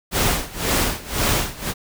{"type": "noise with tremolo", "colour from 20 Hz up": "pink", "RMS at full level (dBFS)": -18, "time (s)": [0.11, 1.74], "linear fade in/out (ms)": 50, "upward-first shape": "sine", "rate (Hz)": 1.9, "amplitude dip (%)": 90, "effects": []}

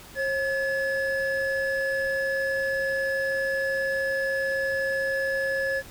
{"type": "tone pair together", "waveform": "triangle", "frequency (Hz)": [539, 1709.9], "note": ["C#5", "A6"], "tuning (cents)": [-49, -50], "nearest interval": "octave + minor sixth", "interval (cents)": 1999, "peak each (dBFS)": -25, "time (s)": [0.15, 5.83], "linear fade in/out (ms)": 50, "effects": ["pink hiss -46 dBFS RMS until 5.9 s"]}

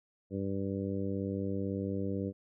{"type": "harmonic tone", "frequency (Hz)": 98, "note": "G2", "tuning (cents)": 0, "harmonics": [1, 2, 3, 4, 5, 6], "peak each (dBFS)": [-38, -36, -38, -41, -40, -49], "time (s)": [0.3, 2.33], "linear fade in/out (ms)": 50, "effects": []}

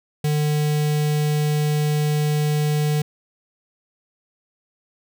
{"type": "tone with notch filter", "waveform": "square", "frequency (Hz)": 150, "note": "D3", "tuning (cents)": 37, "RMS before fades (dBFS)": -20, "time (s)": [0.24, 3.02], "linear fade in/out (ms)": 5, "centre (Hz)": 1200, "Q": 1.2, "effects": []}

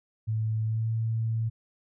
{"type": "tone with pitch glide", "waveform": "sine", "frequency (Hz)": [110, 112.64], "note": ["A2", "A2"], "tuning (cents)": [0, 41], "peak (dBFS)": -25, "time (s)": [0.27, 1.5], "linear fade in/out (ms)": 20, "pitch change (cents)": 41, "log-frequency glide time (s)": [0.65, 0.89], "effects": []}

